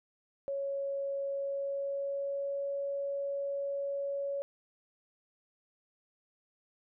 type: tone with pitch glide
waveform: sine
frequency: 554.4 to 559.5 Hz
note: C#5 to C#5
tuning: 0 to +16 cents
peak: -32 dBFS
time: 0.48-4.42 s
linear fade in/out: 0 ms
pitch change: +16 cents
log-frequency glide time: 1.27-2.69 s
effects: none